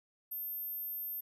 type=tone; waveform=sine; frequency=13290 Hz; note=G#9; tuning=in tune; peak=-37 dBFS; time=0.31-1.21 s; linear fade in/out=10 ms; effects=13-bit